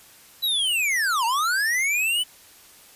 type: linear two-way sweep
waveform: square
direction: down then up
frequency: 3993 to 881 to 3032 Hz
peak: -21 dBFS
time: 0.42-2.24 s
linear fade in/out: 20 ms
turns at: 1.25 s
effects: white hiss -50 dBFS RMS until 2.95 s + resampled to 32000 Hz

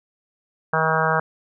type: harmonic tone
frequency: 159.5 Hz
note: D#3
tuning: 43 cents sharp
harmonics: 1 / 3 / 4 / 5 / 6 / 7 / 8 / 9 / 10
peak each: -26 / -26 / -26 / -26 / -26 / -26 / -26 / -26 / -26 dBFS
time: 0.73-1.2 s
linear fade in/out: 5 ms
effects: none

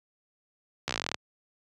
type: slowing click train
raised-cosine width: 0.2 ms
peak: -11 dBFS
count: 14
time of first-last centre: 0.88-1.144 s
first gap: 14 ms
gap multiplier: 1.06
effects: high-pass 80 Hz 12 dB/octave + resampled to 24000 Hz

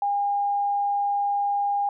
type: tone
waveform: sine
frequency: 810 Hz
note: G#5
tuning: 43 cents flat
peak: -21 dBFS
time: 0.02-1.89 s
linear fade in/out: 2 ms
effects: none

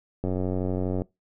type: click train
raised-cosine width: 2 ms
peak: -15 dBFS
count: 73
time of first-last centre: 0.24-1.019 s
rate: 92.4 Hz
effects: noise-tail reverb RT60 0.2 s tail -22 dB re dry

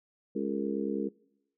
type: harmonic tone with a mistuned harmonic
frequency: 69.3 Hz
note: C#2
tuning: in tune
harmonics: 3 / 4 / 5 / 6 / 7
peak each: -34 / -35 / -36 / -37 / -37 dBFS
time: 0.35-1.09 s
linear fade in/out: 10 ms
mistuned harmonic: 7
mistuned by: -80 cents
effects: noise-tail reverb RT60 0.8 s tail -23 dB re dry

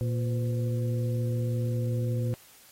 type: harmonic tone with a mistuned harmonic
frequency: 117.9 Hz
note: A#2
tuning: 20 cents sharp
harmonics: 1 / 2 / 3 / 4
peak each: -26 / -37 / -40 / -38 dBFS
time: 0.01-2.34 s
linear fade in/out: 0 ms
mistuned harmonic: 4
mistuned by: +120 cents
effects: white hiss -55 dBFS RMS until 2.71 s + AAC 48 kbps

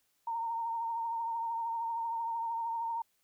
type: tone with vibrato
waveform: sine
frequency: 920 Hz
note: A#5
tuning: 23 cents flat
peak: -32 dBFS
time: 0.27-3.02 s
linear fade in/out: 5 ms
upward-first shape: triangle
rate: 13 Hz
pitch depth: 38 cents each way
effects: white hiss -75 dBFS RMS until 3.23 s

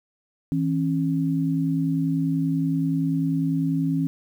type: tone pair together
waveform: sine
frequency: 161.79 / 272.1 Hz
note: E3 / C#4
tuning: -32 / -32 cents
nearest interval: major sixth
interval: 900 cents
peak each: -23 dBFS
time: 0.52-4.07 s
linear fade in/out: 0 ms
effects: 9-bit

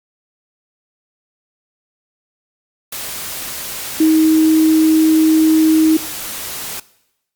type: tone in noise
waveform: sine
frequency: 316.3 Hz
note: D#4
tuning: 29 cents sharp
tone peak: -8 dBFS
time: 4-5.97 s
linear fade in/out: 5 ms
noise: white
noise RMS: -26 dBFS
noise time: 2.92-6.8 s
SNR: +15 dB
effects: noise-tail reverb RT60 0.9 s tail -20 dB re dry + Opus 48 kbps

